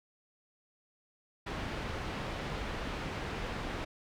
pink low-pass noise, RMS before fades -38 dBFS, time 1.46-3.85 s, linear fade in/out 10 ms, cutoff 3000 Hz, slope 12 dB/octave, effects none

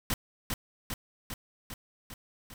pink noise with echo, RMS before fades -29 dBFS, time 0.1-0.14 s, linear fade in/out 2 ms, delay 400 ms, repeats 6, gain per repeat -3 dB, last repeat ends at 2.54 s, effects none

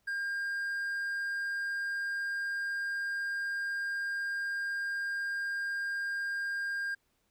triangle tone, 1606 Hz, G6, 41 cents sharp, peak -30 dBFS, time 0.07-6.95 s, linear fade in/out 10 ms, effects pink hiss -75 dBFS RMS until 7.3 s

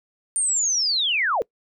sine linear sweep, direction down, 9040 to 398.9 Hz, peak -19 dBFS, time 0.36-1.42 s, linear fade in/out 0 ms, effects noise-tail reverb RT60 0.1 s tail -24 dB re dry

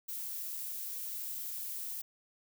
violet noise, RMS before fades -40 dBFS, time 0.08-2.02 s, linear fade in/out 10 ms, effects none

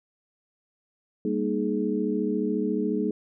sine tone cluster, 199.1 / 233.3 / 307.5 / 421.2 Hz, G3 / A#3 / D#4 / G#4, +27 / +2 / -20 / +24 cents, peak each -29 dBFS, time 1.25-3.11 s, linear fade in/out 2 ms, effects none

